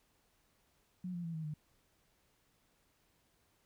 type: tone with pitch steps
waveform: sine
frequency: 181.5 / 173.6 / 166.05 / 158.83 / 151.92 Hz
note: F#3 / F3 / E3 / D#3 / D#3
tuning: -33 / -10 / +13 / +36 / -41 cents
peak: -38 dBFS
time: 1.04-1.54 s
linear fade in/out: 5 ms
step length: 100 ms
effects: pink hiss -74 dBFS RMS until 3.65 s